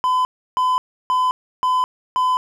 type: tone bursts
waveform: triangle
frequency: 1012 Hz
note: B5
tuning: 42 cents sharp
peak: -13 dBFS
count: 5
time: 0.04-2.37 s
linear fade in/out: 0 ms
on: 210 ms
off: 320 ms
effects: none